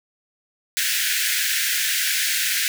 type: high-pass noise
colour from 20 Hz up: pink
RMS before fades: -22 dBFS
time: 0.77-2.68 s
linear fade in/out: 0 ms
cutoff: 1500 Hz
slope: 96 dB/octave
effects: none